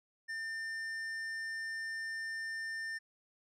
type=tone with hard clipping; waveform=sine; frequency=1800 Hz; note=A6; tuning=39 cents sharp; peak=-39 dBFS; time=0.28-2.99 s; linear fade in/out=20 ms; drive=8 dB; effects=none